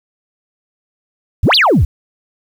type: exponential two-way sweep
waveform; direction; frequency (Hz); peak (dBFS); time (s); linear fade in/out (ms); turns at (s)
sine; up then down; 58.5 to 4978 to 58.5; -6; 1.43-1.85; 5; 1.55
effects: tanh soft clip ceiling -4 dBFS + 7-bit